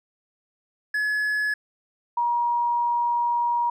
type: tone pair in turn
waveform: triangle / sine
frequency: 1700 / 952.2 Hz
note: G#6 / A#5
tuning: +40 / +37 cents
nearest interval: minor seventh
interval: 1003 cents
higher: first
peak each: -20 / -20 dBFS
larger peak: neither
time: 0.94-1.54 / 2.17-3.7 s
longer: second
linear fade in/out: 5 ms
effects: none